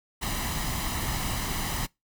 pink noise with comb filter, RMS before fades -30 dBFS, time 0.21-1.87 s, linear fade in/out 20 ms, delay 1 ms, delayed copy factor +0.55, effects noise-tail reverb RT60 0.2 s tail -24 dB re dry

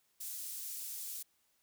pink high-pass noise, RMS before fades -43 dBFS, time 0.2-1.23 s, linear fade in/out 10 ms, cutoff 8600 Hz, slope 12 dB/octave, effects white hiss -75 dBFS RMS until 1.62 s

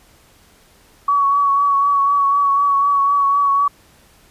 sine tone with vibrato, 1126 Hz, C#6, 27 cents sharp, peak -12 dBFS, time 1.08-3.68 s, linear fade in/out 5 ms, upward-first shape triangle, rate 4 Hz, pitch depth 30 cents each way, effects pink hiss -51 dBFS RMS until 4.3 s + resampled to 32000 Hz

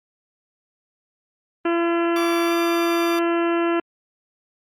harmonic tone, 339.1 Hz, E4, 49 cents sharp, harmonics 1 / 2 / 3 / 4 / 5 / 6 / 7 / 8 / 9, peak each -19 / -27 / -30 / -29 / -33 / -39 / -40 / -35 / -41 dBFS, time 1.65-3.8 s, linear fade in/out 5 ms
15% pulse tone with pitch glide, 1161 to 1182 Hz, D6 to D6, -20 to +11 cents, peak -22 dBFS, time 2.16-3.19 s, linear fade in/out 2 ms, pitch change +31 cents, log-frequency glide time 2.46-2.53 s
effects Opus 32 kbps

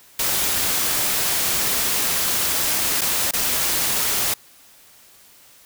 white noise with dropouts, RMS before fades -21 dBFS, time 0.19-4.34 s, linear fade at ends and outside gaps 5 ms, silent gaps 3.01-3.015 / 3.311-3.334 s, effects white hiss -50 dBFS RMS until 5.65 s

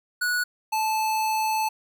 square tone pair in turn, 1467 / 872.3 Hz, F#6 / A5, -15 / -15 cents, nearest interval major sixth, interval 900 cents, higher first, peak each -23 dBFS, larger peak neither, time 0.21-0.44 / 0.72-1.69 s, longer second, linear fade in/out 10 ms, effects 10-bit

